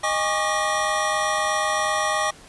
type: tone cluster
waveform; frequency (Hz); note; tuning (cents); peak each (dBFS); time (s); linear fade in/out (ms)
square; 620 / 815 / 1113 / 1201 / 1903; D#5 / G#5 / C#6 / D6 / A#6; -6 / -33 / +7 / +38 / +35; -28; 0.03-2.31; 10
effects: pink hiss -47 dBFS RMS until 2.48 s + resampled to 24000 Hz